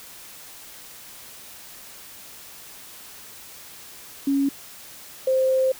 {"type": "tone pair in turn", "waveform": "sine", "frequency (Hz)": [277.2, 523.3], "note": ["C#4", "C5"], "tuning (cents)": [0, 0], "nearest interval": "major seventh", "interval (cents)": 1100, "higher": "second", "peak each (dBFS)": [-18, -17], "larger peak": "second", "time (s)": [[4.27, 4.49], [5.27, 5.72]], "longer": "second", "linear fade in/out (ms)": 5, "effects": ["white hiss -43 dBFS RMS until 5.79 s"]}